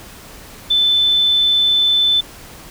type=tone; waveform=sine; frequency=3520 Hz; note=A7; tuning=in tune; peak=-11 dBFS; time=0.7-2.21 s; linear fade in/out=10 ms; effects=pink hiss -38 dBFS RMS until 2.7 s